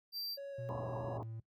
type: tone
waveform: square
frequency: 4699 Hz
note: D8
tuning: in tune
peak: -39 dBFS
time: 0.12-0.38 s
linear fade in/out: 50 ms
type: tone with vibrato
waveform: triangle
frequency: 554.4 Hz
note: C#5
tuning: in tune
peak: -40 dBFS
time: 0.37-1.18 s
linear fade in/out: 10 ms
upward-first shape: square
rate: 3.1 Hz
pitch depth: 10 cents each way
type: tone with pitch glide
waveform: triangle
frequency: 121.1 to 112.34 Hz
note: B2 to A2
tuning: -34 to +36 cents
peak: -40 dBFS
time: 0.58-1.4 s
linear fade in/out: 5 ms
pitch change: -130 cents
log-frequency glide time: 1.08-1.26 s
type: low-pass noise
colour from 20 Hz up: white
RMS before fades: -44 dBFS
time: 0.69-1.23 s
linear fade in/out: 0 ms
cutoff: 1100 Hz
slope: 96 dB/octave
effects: noise-tail reverb RT60 0.1 s tail -19 dB re dry + high-pass 60 Hz 12 dB/octave